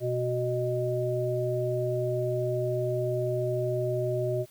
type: harmonic tone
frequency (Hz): 123.6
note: B2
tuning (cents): +2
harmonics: 1 / 3 / 5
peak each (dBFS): -30 / -30 / -30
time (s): 0-4.46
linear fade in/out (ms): 50
effects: white hiss -58 dBFS RMS until 4.5 s